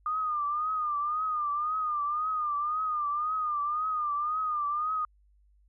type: tone with vibrato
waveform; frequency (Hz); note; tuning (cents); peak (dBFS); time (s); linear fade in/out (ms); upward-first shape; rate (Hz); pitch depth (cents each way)
sine; 1216; D#6; -40; -27; 0.06-5.05; 2; triangle; 1.9; 92
effects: added 50 Hz sine -60 dBFS peak until 5.68 s